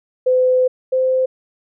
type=tone pair in turn; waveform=sine; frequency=509 / 517.6 Hz; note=C5 / C5; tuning=-48 / -19 cents; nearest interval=unison; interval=29 cents; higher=second; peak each=-11 / -13 dBFS; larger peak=first; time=0.26-0.68 / 0.92-1.26 s; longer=first; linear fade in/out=10 ms; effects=none